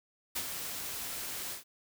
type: noise with ADSR envelope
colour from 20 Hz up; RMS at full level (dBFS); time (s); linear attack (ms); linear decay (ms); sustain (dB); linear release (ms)
white; -33; 0.35-1.64; 15; 60; -6; 130
effects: none